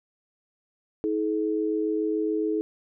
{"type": "tone pair together", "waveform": "sine", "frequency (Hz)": [320, 427.1], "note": ["D#4", "G#4"], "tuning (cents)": [49, 48], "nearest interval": "perfect fourth", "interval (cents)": 499, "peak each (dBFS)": -26, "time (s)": [1.04, 2.61], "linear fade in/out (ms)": 0, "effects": []}